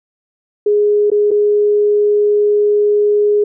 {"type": "tone with dropouts", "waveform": "sine", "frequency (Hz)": 415.3, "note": "G#4", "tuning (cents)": 0, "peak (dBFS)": -9, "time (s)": [0.66, 3.44], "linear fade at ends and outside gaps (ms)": 5, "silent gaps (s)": [[1.102, 1.116], [1.308, 1.313]], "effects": []}